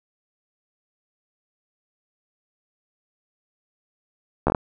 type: slowing click train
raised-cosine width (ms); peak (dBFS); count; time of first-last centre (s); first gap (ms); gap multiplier
1; -5; 5; 4.47-4.548; 13; 1.28
effects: none